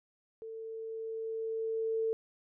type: tone with level ramp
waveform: sine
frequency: 447.1 Hz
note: A4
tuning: 28 cents sharp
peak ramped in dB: -41 to -28 dBFS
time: 0.42-2.13 s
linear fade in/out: 0 ms
effects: none